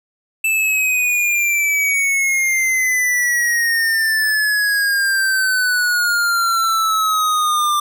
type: exponential sweep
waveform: square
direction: down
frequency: 2647 to 1184 Hz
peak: -15 dBFS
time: 0.44-7.8 s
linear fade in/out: 5 ms
effects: none